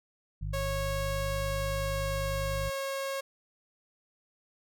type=harmonic tone; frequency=50.3 Hz; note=G1; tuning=45 cents sharp; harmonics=1 / 2 / 3; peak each=-34 / -37 / -39 dBFS; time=0.41-2.7 s; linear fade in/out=10 ms
type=tone with pitch glide; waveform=sawtooth; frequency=550 to 545.3 Hz; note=C#5 to C#5; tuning=-14 to -29 cents; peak=-28 dBFS; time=0.53-3.21 s; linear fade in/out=10 ms; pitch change=-15 cents; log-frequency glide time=1.22-3.01 s
effects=none